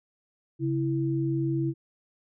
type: tone pair together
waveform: sine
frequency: 137.03 / 329.6 Hz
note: C#3 / E4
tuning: -20 / 0 cents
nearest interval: octave + minor third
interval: 1520 cents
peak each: -27 dBFS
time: 0.59-1.74 s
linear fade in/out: 50 ms
effects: none